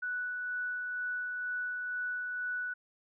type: tone with tremolo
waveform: sine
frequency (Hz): 1480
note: F#6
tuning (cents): 0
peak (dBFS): -32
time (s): 0.02-2.74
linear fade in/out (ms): 10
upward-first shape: sine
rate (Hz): 2.1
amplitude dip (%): 25
effects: none